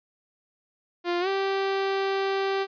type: tone with pitch glide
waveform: sawtooth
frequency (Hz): 349.2 to 389.7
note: F4 to G4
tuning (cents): 0 to -10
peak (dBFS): -20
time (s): 1.04-2.67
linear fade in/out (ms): 50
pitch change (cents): +190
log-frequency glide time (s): 1.2-1.28
effects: resampled to 11025 Hz